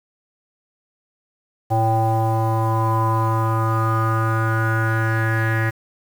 square tone with low-pass filter sweep, 111.8 Hz, A2, 28 cents sharp, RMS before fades -19 dBFS, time 1.7-5.71 s, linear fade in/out 20 ms, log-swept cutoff 760 to 1800 Hz, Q 7.4, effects 7-bit

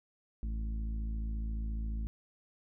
harmonic tone, 54.4 Hz, A1, 19 cents flat, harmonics 1 / 2 / 3 / 4 / 5 / 6, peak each -33 / -51 / -54 / -46 / -58 / -60 dBFS, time 0.43-2.07 s, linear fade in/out 0 ms, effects none

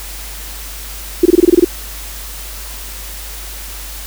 sine tone bursts, 349.2 Hz, F4, in tune, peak -3 dBFS, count 9, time 1.23-1.647 s, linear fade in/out 5 ms, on 25 ms, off 24 ms, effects added 50 Hz sine -29 dBFS peak until 4.06 s + white hiss -30 dBFS RMS until 4.06 s

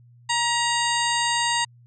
harmonic tone with a mistuned harmonic, 940 Hz, A#5, 14 cents sharp, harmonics 1 / 2 / 3 / 4 / 5 / 7 / 8 / 9, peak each -24 / -27 / -29 / -30 / -31 / -32 / -33 / -34 dBFS, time 0.29-1.65 s, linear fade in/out 10 ms, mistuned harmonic 2, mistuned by +25 cents, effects added 120 Hz sine -49 dBFS peak until 1.86 s

